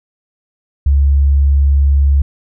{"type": "tone", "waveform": "sine", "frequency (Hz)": 70, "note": "C#2", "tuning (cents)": 18, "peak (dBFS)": -7, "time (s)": [0.86, 2.22], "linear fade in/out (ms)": 5, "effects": []}